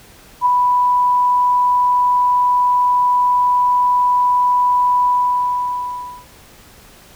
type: tone with ADSR envelope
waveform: sine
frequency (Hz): 987.8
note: B5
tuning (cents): 0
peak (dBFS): -8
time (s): 0.41-6.26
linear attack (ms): 51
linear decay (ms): 4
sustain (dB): -3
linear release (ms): 1200
effects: pink hiss -44 dBFS RMS until 7.15 s